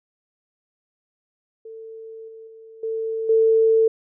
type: tone with level steps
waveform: sine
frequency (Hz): 446.5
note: A4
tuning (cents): +25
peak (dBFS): -35 / -38 / -41 / -23 / -13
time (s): 1.65-3.88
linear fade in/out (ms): 5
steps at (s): 2.28 / 2.47 / 2.83 / 3.29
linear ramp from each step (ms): 5
effects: none